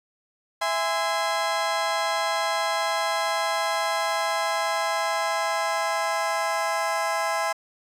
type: chord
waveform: 30% pulse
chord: E augmented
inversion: none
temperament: just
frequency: 659.3 / 824.1 / 1030.1 Hz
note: E5 / G#5 / B#5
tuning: 0 / -14 / -27 cents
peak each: -25 dBFS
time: 0.61-7.53 s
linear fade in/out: 10 ms
effects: low-pass 9000 Hz 12 dB/octave + 8-bit